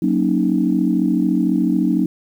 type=chord; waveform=sine; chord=D# minor seventh; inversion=first; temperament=equal; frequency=185 / 233.1 / 277.2 / 311.1 Hz; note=F#3 / A#3 / C#4 / D#4; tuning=0 / 0 / 0 / 0 cents; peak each=-19 / -20 / -20 / -19 dBFS; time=0.02-2.06 s; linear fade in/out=5 ms; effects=tanh soft clip ceiling -3 dBFS + 8-bit